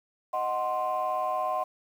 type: chord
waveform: sine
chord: C diminished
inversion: first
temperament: equal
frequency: 622.3 / 740 / 1046.5 Hz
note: Eb5 / Gb5 / C6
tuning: 0 / 0 / 0 cents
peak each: -31 / -29 / -29 dBFS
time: 0.33-1.64 s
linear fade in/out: 10 ms
effects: tanh soft clip ceiling -20 dBFS + 9-bit